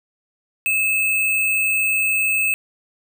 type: tone with sample-and-hold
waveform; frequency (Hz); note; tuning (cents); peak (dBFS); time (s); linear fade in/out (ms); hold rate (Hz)
sine; 2603; E7; -22; -16; 0.66-2.54; 0; 11025
effects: none